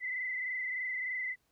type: tone with frequency modulation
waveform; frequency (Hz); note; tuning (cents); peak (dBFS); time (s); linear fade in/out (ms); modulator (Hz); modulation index
sine; 2022; B6; +40; -33; 0-1.36; 50; 23.3; 2.4
effects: pink hiss -75 dBFS RMS until 1.51 s